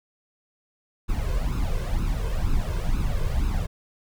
brown noise with flanger, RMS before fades -24 dBFS, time 1.08-3.67 s, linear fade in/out 20 ms, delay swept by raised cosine 0.76 to 1.96 ms, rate 2.1 Hz, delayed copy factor +0.75, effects none

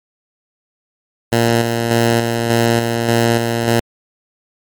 10% pulse tone with tremolo, 116.54 Hz, A#2, in tune, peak -3 dBFS, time 1.32-3.8 s, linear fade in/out 5 ms, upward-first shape square, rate 1.7 Hz, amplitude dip 40%, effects MP3 96 kbps

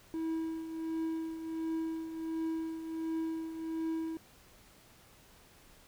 triangle tone with tremolo, 323.7 Hz, E4, 31 cents flat, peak -29 dBFS, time 0.14-4.17 s, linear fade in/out 0 ms, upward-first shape triangle, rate 1.4 Hz, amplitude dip 65%, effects pink hiss -60 dBFS RMS until 5.87 s

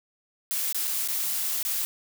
blue noise with dropouts, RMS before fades -28 dBFS, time 0.51-1.85 s, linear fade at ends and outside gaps 0 ms, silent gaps 0.726-0.746 / 0.873-0.877 / 1.076-1.085 / 1.628-1.65 s, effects none

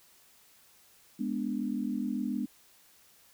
sine chord, G# diminished, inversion none, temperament equal, 207.7 / 246.9 / 293.7 Hz, G#3 / B3 / D4, 0 / 0 / 0 cents, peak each -34 / -33 / -36 dBFS, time 1.19-2.46 s, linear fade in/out 10 ms, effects white hiss -61 dBFS RMS until 3.33 s

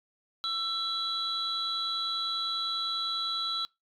sine tone cluster, 1335 / 3345 / 3955 Hz, E6 / G#7 / B7, +22 / +12 / +2 cents, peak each -35 / -36 / -30 dBFS, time 0.44-3.65 s, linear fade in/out 0 ms, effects noise-tail reverb RT60 0.2 s tail -23 dB re dry + tanh soft clip ceiling -21 dBFS

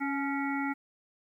harmonic tone with a mistuned harmonic, 277.2 Hz, C#4, in tune, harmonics 1 / 3 / 5 / 7 / 8, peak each -31 / -36 / -38 / -39 / -40 dBFS, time 0-0.74 s, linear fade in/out 20 ms, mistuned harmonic 3, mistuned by +35 cents, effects 11-bit

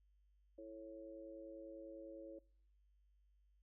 harmonic tone, 110 Hz, A2, in tune, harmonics 3 / 4 / 5, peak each -54 / -59 / -53 dBFS, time 0.58-2.39 s, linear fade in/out 5 ms, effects noise-tail reverb RT60 0.6 s tail -24 dB re dry + added 50 Hz sine -70 dBFS peak until 3.62 s

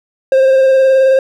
triangle tone with vibrato, 530 Hz, C5, 22 cents sharp, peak -4 dBFS, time 0.32-1.19 s, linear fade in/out 2 ms, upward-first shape square, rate 19 Hz, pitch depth 15 cents each way, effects none

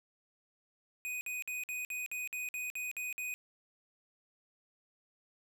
square tone bursts, 2492 Hz, D#7, 2 cents sharp, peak -37 dBFS, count 11, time 1.05-3.34 s, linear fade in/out 0 ms, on 160 ms, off 53 ms, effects none

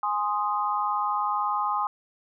sine chord, Ab major, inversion none, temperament equal, 830.6 / 1046.5 / 1244.5 Hz, Ab5 / C6 / Eb6, 0 / 0 / 0 cents, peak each -28 dBFS, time 0.03-1.87 s, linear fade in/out 2 ms, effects none

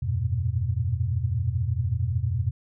sine tone cluster, 84.3 / 97.3 / 113.6 / 122.5 Hz, E2 / G2 / A#2 / B2, +39 / -12 / -44 / -14 cents, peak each -28 / -28 / -32 / -27 dBFS, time 0.02-2.51 s, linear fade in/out 10 ms, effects none

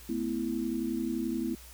sine chord, A suspended second, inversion none, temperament equal with one note detuned, 220 / 251.5 / 329.6 Hz, A3 / B3 / E4, 0 / +32 / 0 cents, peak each -35 / -33 / -33 dBFS, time 0.09-1.55 s, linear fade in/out 5 ms, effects added 60 Hz sine -50 dBFS peak until 1.73 s + white hiss -52 dBFS RMS until 1.73 s

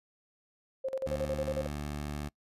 sine tone with tremolo, 530 Hz, C5, 22 cents sharp, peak -29 dBFS, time 0.84-1.67 s, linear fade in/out 10 ms, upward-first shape square, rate 11 Hz, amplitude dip 80%
15% pulse tone, 73.42 Hz, D2, in tune, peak -29 dBFS, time 1.06-2.29 s, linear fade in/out 10 ms
effects noise-tail reverb RT60 0.1 s tail -24 dB re dry + resampled to 32000 Hz

